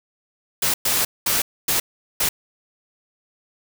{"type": "noise bursts at uneven times", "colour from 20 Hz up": "white", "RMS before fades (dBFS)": -20, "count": 5, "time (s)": [[0.62, 0.74], [0.85, 1.05], [1.26, 1.42], [1.68, 1.8], [2.2, 2.29]], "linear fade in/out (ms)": 5, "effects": []}